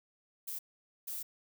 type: noise bursts at uneven times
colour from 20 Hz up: violet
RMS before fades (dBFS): -40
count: 2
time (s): 0.47-0.59 / 1.07-1.23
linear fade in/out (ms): 10
effects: none